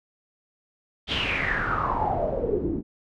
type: noise with low-pass filter sweep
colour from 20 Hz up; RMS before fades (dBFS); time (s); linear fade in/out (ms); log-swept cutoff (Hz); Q
pink; -26; 1.07-2.83; 50; 3500 to 270; 7.6
effects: none